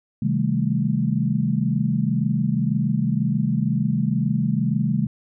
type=chord; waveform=sine; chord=A half-diminished seventh; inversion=first; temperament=just; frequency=132 / 158.4 / 198 / 220 Hz; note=C3 / Eb3 / G3 / A3; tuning=+16 / +31 / +18 / 0 cents; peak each=-24 dBFS; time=0.22-5.07 s; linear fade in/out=5 ms; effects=none